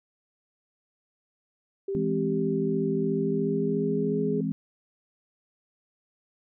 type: tone with pitch glide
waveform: sine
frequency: 392 to 415.3 Hz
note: G4 to G#4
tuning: 0 to 0 cents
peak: -27 dBFS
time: 1.88-4.41 s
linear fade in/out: 5 ms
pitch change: +100 cents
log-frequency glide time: 3.03-4.2 s
type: chord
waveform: sine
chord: E augmented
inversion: none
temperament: equal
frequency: 164.81 / 207.7 / 261.6 Hz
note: E3 / G#3 / B#3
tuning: 0 / 0 / 0 cents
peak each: -30 dBFS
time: 1.95-4.52 s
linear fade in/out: 0 ms
effects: none